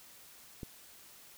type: click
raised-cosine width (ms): 3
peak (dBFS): -28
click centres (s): 0.632
effects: white hiss -56 dBFS RMS until 1.37 s